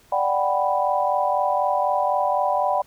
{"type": "chord", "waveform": "sine", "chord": "G major seventh", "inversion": "second", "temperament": "equal", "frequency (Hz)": [587.3, 740, 784, 987.8], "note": ["D5", "F#5", "G5", "B5"], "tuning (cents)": [0, 0, 0, 0], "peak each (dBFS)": -24, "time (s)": [0.12, 2.82], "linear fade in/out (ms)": 5, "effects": ["pink hiss -55 dBFS RMS until 2.86 s"]}